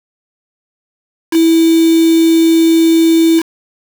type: tone with quantisation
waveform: sine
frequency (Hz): 328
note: E4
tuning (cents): -9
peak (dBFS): -6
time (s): 1.31-3.43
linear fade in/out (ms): 50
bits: 3
effects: none